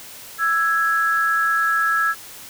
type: tone pair together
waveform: sine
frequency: 1325 / 1661.2 Hz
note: E6 / G#6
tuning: +9 / 0 cents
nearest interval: major third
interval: 391 cents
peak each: -19 dBFS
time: 0.38-2.15 s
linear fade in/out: 50 ms
effects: white hiss -39 dBFS RMS until 2.49 s